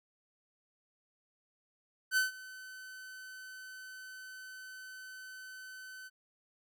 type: tone with ADSR envelope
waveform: 45% pulse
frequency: 1520 Hz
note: F#6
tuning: 46 cents sharp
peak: -25 dBFS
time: 2.11-6.1 s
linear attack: 60 ms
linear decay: 140 ms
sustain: -21 dB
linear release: 33 ms
effects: none